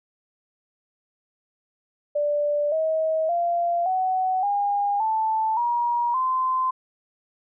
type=tone with pitch steps; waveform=sine; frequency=587 / 636.4 / 690 / 748.2 / 811.2 / 879.5 / 953.6 / 1033.9 Hz; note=D5 / D#5 / F5 / F#5 / G#5 / A5 / A#5 / C6; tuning=-1 / +39 / -21 / +19 / -41 / -1 / +39 / -21 cents; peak=-20 dBFS; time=2.15-6.71 s; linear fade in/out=10 ms; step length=570 ms; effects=none